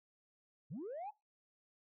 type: linear sweep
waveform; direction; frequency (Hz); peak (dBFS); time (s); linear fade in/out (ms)
sine; up; 113.7 to 880; -40; 0.7-1.11; 20
effects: noise-tail reverb RT60 0.2 s tail -19 dB re dry + tanh soft clip ceiling -39 dBFS